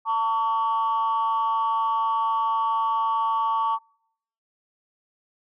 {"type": "tone pair together", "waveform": "sine", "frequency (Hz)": [898, 1131.1], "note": ["A5", "C#6"], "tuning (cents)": [35, 35], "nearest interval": "major third", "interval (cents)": 400, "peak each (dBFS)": -22, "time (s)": [0.05, 3.79], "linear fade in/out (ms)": 50, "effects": ["noise-tail reverb RT60 0.7 s tail -26 dB re dry", "tanh soft clip ceiling -16 dBFS"]}